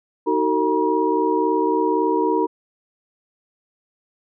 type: tone cluster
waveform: sine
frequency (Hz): 312.6 / 376.3 / 454.2 / 957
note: D#4 / F#4 / A#4 / A#5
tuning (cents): +8 / +29 / -45 / +45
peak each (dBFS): -22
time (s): 0.26-2.47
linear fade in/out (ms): 20
effects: none